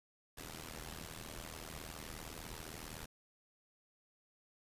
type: noise with amplitude modulation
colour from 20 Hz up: pink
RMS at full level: -44 dBFS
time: 0.37-3.06 s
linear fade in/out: 10 ms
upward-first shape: sine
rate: 79.8 Hz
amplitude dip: 90%
effects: resampled to 32000 Hz